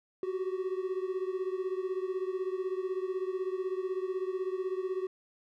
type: beating tone pair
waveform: triangle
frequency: 370 / 386 Hz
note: F#4 / G4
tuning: 0 / -27 cents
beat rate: 16 Hz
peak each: -31 / -34 dBFS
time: 0.23-5.07 s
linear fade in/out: 2 ms
effects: none